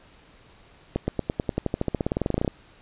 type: accelerating click train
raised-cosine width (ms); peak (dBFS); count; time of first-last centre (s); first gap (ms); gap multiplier
2; -10; 24; 0.96-2.478; 120; 0.94
effects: pink hiss -54 dBFS RMS until 2.81 s + resampled to 8000 Hz